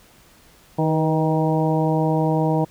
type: harmonic tone with a mistuned harmonic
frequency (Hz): 157.5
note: D#3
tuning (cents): +21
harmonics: 1 / 2 / 3 / 4 / 5 / 6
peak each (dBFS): -20 / -23 / -25 / -26 / -27 / -28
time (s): 0.78-2.65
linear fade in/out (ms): 10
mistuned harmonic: 3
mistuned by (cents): +36
effects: pink hiss -52 dBFS RMS until 2.7 s